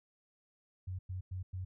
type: tone bursts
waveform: sine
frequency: 92.5 Hz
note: F#2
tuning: in tune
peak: -37 dBFS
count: 4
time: 0.87-1.65 s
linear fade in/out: 10 ms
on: 120 ms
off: 100 ms
effects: none